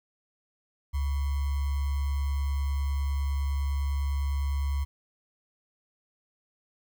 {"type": "tone with sample-and-hold", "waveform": "sine", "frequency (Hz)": 70.1, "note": "C#2", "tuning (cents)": 20, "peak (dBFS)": -25, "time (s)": [0.93, 4.85], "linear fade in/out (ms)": 20, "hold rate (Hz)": 1050, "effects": []}